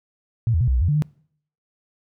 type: tone with pitch steps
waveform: sine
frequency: 115.2 / 81.3 / 123.1 / 65.1 / 60.8 / 86.1 / 147.7 / 151.6 Hz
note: A#2 / E2 / B2 / C2 / B1 / F2 / D3 / D#3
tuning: -20 / -23 / -5 / -8 / -26 / -24 / +10 / -45 cents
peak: -16 dBFS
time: 0.47-1.022 s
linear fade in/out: 0 ms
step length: 69 ms
effects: noise-tail reverb RT60 0.6 s tail -24 dB re dry